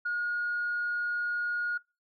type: tone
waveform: sine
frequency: 1437 Hz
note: F6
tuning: 49 cents sharp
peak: -27 dBFS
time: 0.05-1.78 s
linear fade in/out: 10 ms
effects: noise-tail reverb RT60 0.3 s tail -26 dB re dry + tanh soft clip ceiling -24 dBFS